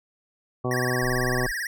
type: harmonic tone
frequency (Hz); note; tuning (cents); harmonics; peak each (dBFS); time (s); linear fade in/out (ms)
125.2; B2; +24; 1 / 2 / 3 / 4 / 5 / 6 / 7 / 8 / 9; -28 / -31 / -29 / -33 / -34 / -35 / -42 / -44 / -35; 0.64-1.47; 10
type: tone with vibrato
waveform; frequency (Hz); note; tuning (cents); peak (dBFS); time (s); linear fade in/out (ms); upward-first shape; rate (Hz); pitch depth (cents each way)
square; 1760; A6; 0; -28; 0.71-1.67; 2; sine; 18; 170
type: tone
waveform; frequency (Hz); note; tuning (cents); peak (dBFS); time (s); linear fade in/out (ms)
sine; 27.5; A0; 0; -31; 1.02-1.52; 10
effects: none